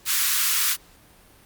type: high-pass noise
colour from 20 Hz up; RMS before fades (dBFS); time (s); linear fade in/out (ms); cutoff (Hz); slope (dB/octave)
white; -22; 0.05-0.77; 50; 1100; 48
effects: pink hiss -53 dBFS RMS until 1.45 s + Opus 48 kbps